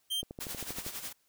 45% pulse tone, 3149 Hz, G7, 7 cents sharp, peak -30 dBFS, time 0.1-0.22 s, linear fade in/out 20 ms
click train, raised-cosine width 2 ms, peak -28 dBFS, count 9, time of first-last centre 0.23-0.865 s, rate 12.6 Hz
white noise with tremolo, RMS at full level -38 dBFS, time 0.4-1.13 s, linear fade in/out 10 ms, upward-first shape sine, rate 11 Hz, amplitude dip 65%
effects white hiss -72 dBFS RMS until 1.28 s

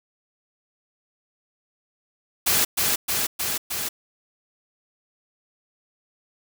white noise with echo, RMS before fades -20 dBFS, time 2.46-2.65 s, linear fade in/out 10 ms, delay 310 ms, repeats 4, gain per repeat -2 dB, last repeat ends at 3.89 s, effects none

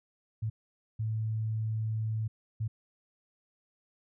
sine tone bursts at uneven times, 110 Hz, A2, in tune, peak -29 dBFS, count 3, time 0.42-0.5 / 0.99-2.28 / 2.6-2.68 s, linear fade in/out 10 ms, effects none

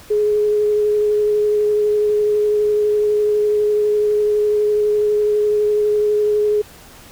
sine tone with vibrato, 419.9 Hz, G#4, 19 cents sharp, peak -13 dBFS, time 0.1-6.62 s, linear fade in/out 10 ms, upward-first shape sine, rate 12 Hz, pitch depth 11 cents each way, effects pink hiss -42 dBFS RMS until 7.11 s

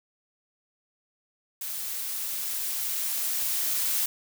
blue noise with level ramp, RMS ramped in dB -34 to -26 dBFS, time 1.61-4.06 s, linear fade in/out 5 ms, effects none

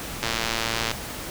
click train, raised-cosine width 0.2 ms, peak -7 dBFS, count 79, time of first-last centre 0.23-0.914 s, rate 114 Hz, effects pink hiss -34 dBFS RMS until 1.3 s

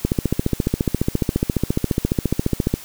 click train, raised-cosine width 3 ms, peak -4 dBFS, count 40, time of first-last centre 0.05-2.74 s, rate 14.5 Hz, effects white hiss -39 dBFS RMS until 2.84 s

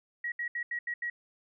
sine tone bursts at uneven times, 1909 Hz, A#6, 41 cents sharp, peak -31 dBFS, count 6, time 0.24-0.32 / 0.39-0.48 / 0.55-0.63 / 0.71-0.79 / 0.87-0.94 / 1.02-1.1 s, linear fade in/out 5 ms, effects none

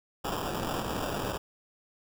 white noise with sample-and-hold, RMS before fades -33 dBFS, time 0.24-1.38 s, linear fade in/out 10 ms, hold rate 2100 Hz, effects none

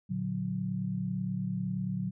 sine chord, Bb augmented, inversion none, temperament equal, 116.54 / 146.83 / 185 Hz, Bb2 / D3 / F#3, 0 / 0 / 0 cents, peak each -37 / -37 / -32 dBFS, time 0.09-2.11 s, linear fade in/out 20 ms, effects none

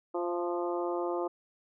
harmonic tone with a mistuned harmonic, 174.61 Hz, F3, in tune, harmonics 2 / 3 / 4 / 5 / 6 / 7, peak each -32 / -36 / -38 / -40 / -42 / -43 dBFS, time 0.14-1.28 s, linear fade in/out 10 ms, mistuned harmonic 4, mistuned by -21 cents, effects none

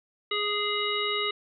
harmonic tone with a mistuned harmonic, 415.3 Hz, G#4, in tune, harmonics 1 / 3 / 5 / 7 / 9, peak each -32 / -32 / -32 / -32 / -32 dBFS, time 0.31-1.31 s, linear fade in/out 5 ms, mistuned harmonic 9, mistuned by +29 cents, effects none

